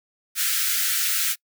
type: high-pass noise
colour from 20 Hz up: white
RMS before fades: -23 dBFS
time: 0.35-1.36 s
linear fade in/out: 50 ms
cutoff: 1300 Hz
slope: 96 dB/octave
effects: noise-tail reverb RT60 0.1 s tail -26 dB re dry